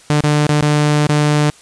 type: tone with dropouts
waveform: sawtooth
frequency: 148.9 Hz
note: D3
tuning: 24 cents sharp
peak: -7 dBFS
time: 0.1-1.5 s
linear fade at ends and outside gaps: 0 ms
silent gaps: 0.207-0.238 / 0.467-0.492 / 0.61-0.624 / 1.069-1.092 s
effects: white hiss -44 dBFS RMS until 1.61 s + resampled to 22050 Hz